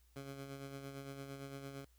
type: tone with tremolo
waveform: 15% pulse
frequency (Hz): 137.9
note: C#3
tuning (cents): -9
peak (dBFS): -38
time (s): 0.16-1.85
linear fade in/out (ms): 2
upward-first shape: sine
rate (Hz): 8.8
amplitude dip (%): 45
effects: added 60 Hz sine -66 dBFS peak until 1.98 s + white hiss -75 dBFS RMS until 1.98 s